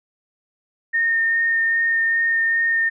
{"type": "tone with vibrato", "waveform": "sine", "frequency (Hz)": 1830, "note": "A#6", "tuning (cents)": -32, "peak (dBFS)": -16, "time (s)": [0.93, 2.9], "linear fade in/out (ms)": 20, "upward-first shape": "sine", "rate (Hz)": 2.5, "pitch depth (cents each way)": 9, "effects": []}